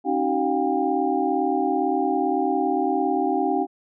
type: tone cluster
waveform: sine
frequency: 272.1 / 309.8 / 379.4 / 717 / 799 Hz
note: C#4 / D#4 / F#4 / F5 / G5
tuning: -32 / -7 / +43 / +45 / +33 cents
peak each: -26 dBFS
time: 0.04-3.67 s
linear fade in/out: 50 ms
effects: none